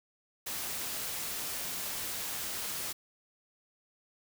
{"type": "noise", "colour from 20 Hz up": "white", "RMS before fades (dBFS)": -37, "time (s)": [0.46, 2.93], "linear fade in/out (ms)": 10, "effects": []}